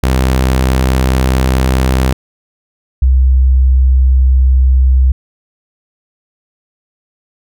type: tone pair in turn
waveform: sawtooth / sine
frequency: 64.7 / 64.7 Hz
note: C2 / C2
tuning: -19 / -19 cents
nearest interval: unison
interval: 0 cents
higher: neither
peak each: -5 dBFS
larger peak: neither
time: 0.03-2.13 / 3.02-5.12 s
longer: neither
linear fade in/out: 5 ms
effects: none